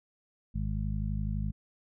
harmonic tone, 51.91 Hz, G#1, in tune, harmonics 1 / 2 / 3 / 4, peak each -32 / -35 / -37 / -38 dBFS, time 0.54-1.52 s, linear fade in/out 20 ms, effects none

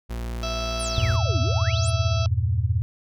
40% pulse tone, 58.4 Hz, A#1, 4 cents sharp, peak -27 dBFS, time 0.09-1.17 s, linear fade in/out 20 ms
harmonic tone, 659.3 Hz, E5, in tune, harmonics 1 / 2 / 4 / 5 / 6 / 7 / 8 / 9, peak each -31 / -34 / -37 / -38 / -39 / -39 / -40 / -41 dBFS, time 0.43-2.26 s, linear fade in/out 0 ms
sine exponential two-way sweep, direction down then up, 11360 to 229.4 to 11360 Hz, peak -31 dBFS, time 0.79-1.91 s, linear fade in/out 20 ms, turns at 1.41 s
sine chord, E diminished, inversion none, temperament equal, 82.41 / 98 / 116.54 Hz, E2 / G2 / Bb2, 0 / 0 / 0 cents, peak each -24 dBFS, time 0.98-2.82 s, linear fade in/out 0 ms
effects none

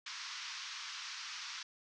white band-pass noise, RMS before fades -45 dBFS, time 0.06-1.63 s, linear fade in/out 5 ms, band 990 to 6000 Hz, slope 48 dB/octave, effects none

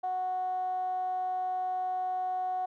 15% pulse tone with band-pass filter, 369.1 Hz, F#4, 4 cents flat, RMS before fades -32 dBFS, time 0.03-2.66 s, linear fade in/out 10 ms, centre 740 Hz, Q 9.6, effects none

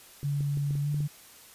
sine tone with pitch glide, 142.9 to 146.92 Hz, D3 to D3, -47 to +1 cents, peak -26 dBFS, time 0.23-1.08 s, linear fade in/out 20 ms, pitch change +48 cents, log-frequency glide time 0.81-0.89 s
clicks, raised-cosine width 3 ms, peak -29 dBFS, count 7, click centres 0.231 / 0.407 / 0.573 / 0.708 / 0.754 / 0.944 / 1.005 s
effects white hiss -52 dBFS RMS until 1.54 s + resampled to 32000 Hz

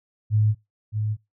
sine tone with echo, 107 Hz, A2, 48 cents flat, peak -16 dBFS, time 0.3-0.55 s, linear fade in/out 50 ms, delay 620 ms, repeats 1, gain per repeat -6 dB, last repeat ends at 1.17 s, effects noise-tail reverb RT60 0.2 s tail -22 dB re dry

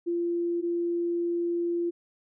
sine tone pair in turn, 343.9 / 343.9 Hz, F4 / F4, -27 / -27 cents, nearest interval unison, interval 0 cents, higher neither, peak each -25 dBFS, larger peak neither, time 0.06-0.62 / 0.62-1.91 s, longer second, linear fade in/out 20 ms, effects none

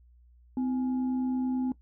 sine tone with frequency modulation, 255.9 Hz, C4, 38 cents flat, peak -26 dBFS, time 0.57-1.72 s, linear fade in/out 2 ms, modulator 581 Hz, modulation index 0.26, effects noise-tail reverb RT60 0.1 s tail -18 dB re dry + added 60 Hz sine -55 dBFS peak until 1.81 s

